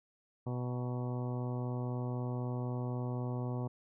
harmonic tone with a mistuned harmonic, 123.9 Hz, B2, 6 cents sharp, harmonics 1 / 2 / 3 / 4 / 5 / 6 / 7 / 8 / 9, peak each -35 / -41 / -45 / -47 / -49 / -51 / -52 / -53 / -54 dBFS, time 0.46-3.68 s, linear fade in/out 10 ms, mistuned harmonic 8, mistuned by -49 cents, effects none

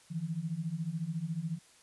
sine beating tone pair, 154.8 / 168.8 Hz, D#3 / E3, -9 / +41 cents, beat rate 14 Hz, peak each -37 / -35 dBFS, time 0.1-1.59 s, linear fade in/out 20 ms, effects white hiss -61 dBFS RMS until 1.82 s + resampled to 24000 Hz

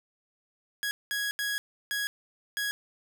sawtooth tone bursts at uneven times, 1661.2 Hz, G#6, in tune, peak -25 dBFS, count 5, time 0.83-0.91 / 1.11-1.31 / 1.39-1.58 / 1.91-2.07 / 2.57-2.71 s, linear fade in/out 0 ms, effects none

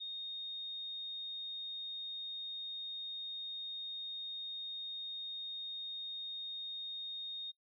sine tone, 3700 Hz, A#7, 14 cents flat, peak -40 dBFS, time 0-7.52 s, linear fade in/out 20 ms, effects noise-tail reverb RT60 0.1 s tail -26 dB re dry

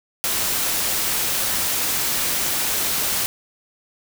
white noise, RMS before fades -22 dBFS, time 0.24-3.26 s, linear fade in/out 0 ms, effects none

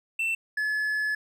triangle tone pair in turn, 2681 / 1713.3 Hz, E7 / A6, +29 / -47 cents, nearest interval minor sixth, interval 776 cents, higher first, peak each -23 dBFS, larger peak neither, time 0.19-0.35 / 0.57-1.15 s, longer second, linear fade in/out 5 ms, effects none

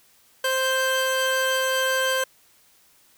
30% pulse tone pair together, 523.3 / 1571.7 Hz, C5 / G6, 0 / +4 cents, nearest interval octave + perfect fifth, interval 1904 cents, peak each -21 dBFS, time 0.44-2.24 s, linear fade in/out 5 ms, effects white hiss -58 dBFS RMS until 3.17 s

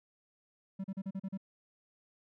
triangle tone bursts, 192.8 Hz, G3, 28 cents flat, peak -33 dBFS, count 7, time 0.79-1.376 s, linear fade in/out 10 ms, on 52 ms, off 37 ms, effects none

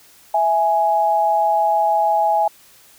sine tone pair together, 659.3 / 833.1 Hz, E5 / G#5, 0 / +5 cents, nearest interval major third, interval 405 cents, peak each -19 / -15 dBFS, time 0.34-2.48 s, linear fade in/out 5 ms, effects white hiss -49 dBFS RMS until 2.98 s

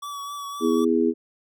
square tone with vibrato, 1141 Hz, C#6, 50 cents sharp, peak -32 dBFS, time 0.02-0.85 s, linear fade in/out 10 ms, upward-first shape triangle, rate 3.9 Hz, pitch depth 29 cents each way
harmonic tone, 82.41 Hz, E2, in tune, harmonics 3 / 4 / 5, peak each -22 / -22 / -22 dBFS, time 0.6-1.14 s, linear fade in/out 50 ms
effects none

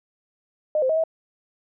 sine tone with pitch steps, 612 / 520 / 635 / 646 Hz, D#5 / C5 / D#5 / E5, -29 / -11 / +35 / -35 cents, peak -18 dBFS, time 0.75-1.038 s, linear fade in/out 2 ms, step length 72 ms, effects none

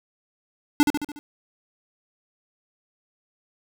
square tone with echo, 293.7 Hz, D4, in tune, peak -13 dBFS, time 0.8-0.83 s, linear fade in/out 0 ms, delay 72 ms, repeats 5, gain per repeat -5 dB, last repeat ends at 1.19 s, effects none

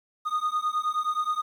triangle beating tone pair, 1229 / 1238.5 Hz, D#6 / D#6, -22 / -8 cents, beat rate 9.5 Hz, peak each -26 dBFS, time 0.25-1.42 s, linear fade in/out 20 ms, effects 10-bit

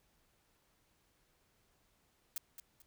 blue noise with echo, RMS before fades -39 dBFS, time 2.36-2.38 s, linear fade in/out 2 ms, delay 220 ms, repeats 2, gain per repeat -10 dB, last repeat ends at 2.82 s, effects pink hiss -74 dBFS RMS until 2.86 s

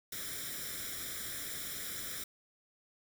white noise with comb filter, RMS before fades -41 dBFS, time 0.12-2.24 s, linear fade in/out 5 ms, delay 0.55 ms, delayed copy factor +0.8, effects none

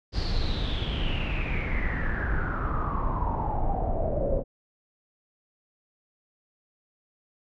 brown noise with low-pass filter sweep, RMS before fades -27 dBFS, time 0.12-4.44 s, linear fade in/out 50 ms, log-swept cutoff 4800 to 530 Hz, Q 9.7, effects none

